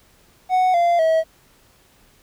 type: tone with pitch steps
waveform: triangle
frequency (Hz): 740 / 690.4 / 644.2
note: F#5 / F5 / E5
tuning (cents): 0 / -20 / -40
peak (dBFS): -12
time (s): 0.49-1.24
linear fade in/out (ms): 50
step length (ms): 250
effects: pink hiss -55 dBFS RMS until 2.22 s